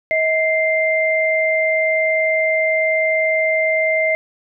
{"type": "tone pair together", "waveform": "sine", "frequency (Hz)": [636.4, 2093], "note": ["D#5", "C7"], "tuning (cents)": [39, 0], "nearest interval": "octave + major sixth", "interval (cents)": 2061, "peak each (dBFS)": -17, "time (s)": [0.11, 4.15], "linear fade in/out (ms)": 0, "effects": []}